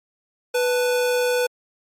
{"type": "tone pair together", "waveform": "square", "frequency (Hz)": [493.9, 882.8], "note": ["B4", "A5"], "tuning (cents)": [0, 5], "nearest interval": "minor seventh", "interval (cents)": 1005, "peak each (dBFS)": [-19, -31], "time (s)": [0.54, 1.47], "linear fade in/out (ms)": 10, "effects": ["MP3 64 kbps"]}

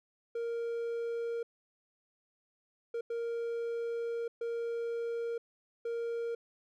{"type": "tone bursts at uneven times", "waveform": "triangle", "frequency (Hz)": 466.2, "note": "A#4", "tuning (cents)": 0, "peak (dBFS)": -31, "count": 5, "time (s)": [[0.35, 1.43], [2.94, 3.01], [3.1, 4.28], [4.41, 5.38], [5.85, 6.35]], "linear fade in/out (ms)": 5, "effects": []}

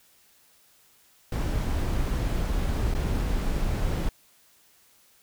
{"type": "noise with dropouts", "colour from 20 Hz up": "brown", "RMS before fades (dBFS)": -26, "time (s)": [1.32, 4.09], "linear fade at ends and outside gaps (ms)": 2, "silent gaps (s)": [2.94, 2.949], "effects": ["white hiss -60 dBFS RMS until 5.22 s"]}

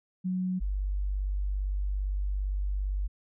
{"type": "tone pair in turn", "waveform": "sine", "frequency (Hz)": [184.2, 48.79], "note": ["F#3", "G1"], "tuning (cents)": [-7, -7], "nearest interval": "octave + major seventh", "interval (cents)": 2300, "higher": "first", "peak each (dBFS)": -27, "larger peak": "neither", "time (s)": [[0.24, 0.6], [0.6, 3.08]], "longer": "second", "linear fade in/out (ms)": 20, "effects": []}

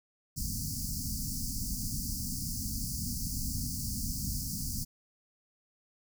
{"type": "band-stop noise", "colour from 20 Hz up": "pink", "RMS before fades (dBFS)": -35, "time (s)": [0.36, 4.85], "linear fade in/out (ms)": 20, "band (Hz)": [270, 4600], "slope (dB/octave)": 96, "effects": []}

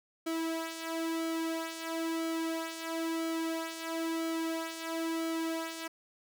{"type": "tone with flanger", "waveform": "sawtooth", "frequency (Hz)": 326.9, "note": "E4", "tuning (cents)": -14, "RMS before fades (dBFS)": -35, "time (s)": [0.26, 5.88], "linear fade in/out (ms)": 10, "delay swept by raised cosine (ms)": [1.1, 3], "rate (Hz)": 1, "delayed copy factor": -0.65, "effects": []}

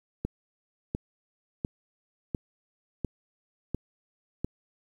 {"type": "click train", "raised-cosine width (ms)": 3, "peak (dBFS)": -16, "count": 7, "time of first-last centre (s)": [0.25, 4.446], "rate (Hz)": 1.43, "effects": ["9-bit"]}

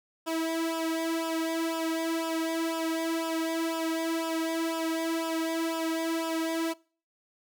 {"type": "tone with flanger", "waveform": "sawtooth", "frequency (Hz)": 326.5, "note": "E4", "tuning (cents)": -17, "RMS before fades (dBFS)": -30, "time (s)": [0.26, 6.74], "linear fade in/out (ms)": 20, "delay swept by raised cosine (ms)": [0.47, 2.37], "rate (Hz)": 2, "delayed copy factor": -0.9, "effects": ["noise-tail reverb RT60 0.4 s tail -23 dB re dry"]}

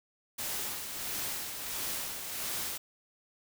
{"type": "noise with tremolo", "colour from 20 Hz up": "white", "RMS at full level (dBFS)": -35, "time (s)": [0.38, 2.78], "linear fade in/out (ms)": 10, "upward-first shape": "sine", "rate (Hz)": 1.5, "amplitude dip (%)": 45, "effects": []}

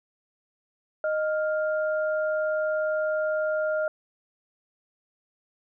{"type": "tone pair together", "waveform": "sine", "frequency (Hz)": [619.8, 1402], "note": ["D#5", "F6"], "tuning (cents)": [-7, 6], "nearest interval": "octave + major second", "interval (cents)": 1413, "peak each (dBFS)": [-24, -31], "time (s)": [1.04, 3.88], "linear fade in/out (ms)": 2, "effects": []}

